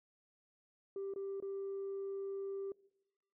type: tone with dropouts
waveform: sine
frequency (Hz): 392.5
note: G4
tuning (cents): +2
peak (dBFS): -37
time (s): 0.96-2.72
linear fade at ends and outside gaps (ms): 2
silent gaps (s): 1.138-1.16 / 1.402-1.424
effects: noise-tail reverb RT60 0.9 s tail -23 dB re dry + tanh soft clip ceiling -36 dBFS